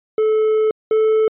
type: tone pair in turn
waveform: triangle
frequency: 434.3 / 437.1 Hz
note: A4 / A4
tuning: -23 / -11 cents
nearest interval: unison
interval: 12 cents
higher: second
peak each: -11 / -10 dBFS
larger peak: second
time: 0.18-0.71 / 0.91-1.28 s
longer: first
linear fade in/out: 2 ms
effects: resampled to 8000 Hz